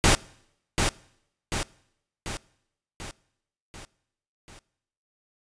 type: noise with echo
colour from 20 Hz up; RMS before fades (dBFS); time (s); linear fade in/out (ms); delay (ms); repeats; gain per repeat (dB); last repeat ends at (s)
pink; -18; 0.04-0.15; 0; 740; 6; -5; 4.59
effects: noise-tail reverb RT60 0.8 s tail -23 dB re dry + resampled to 22050 Hz